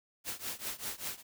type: noise with tremolo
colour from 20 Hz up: white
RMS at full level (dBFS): -36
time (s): 0.24-1.23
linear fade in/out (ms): 50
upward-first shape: triangle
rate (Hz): 5.1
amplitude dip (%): 95
effects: none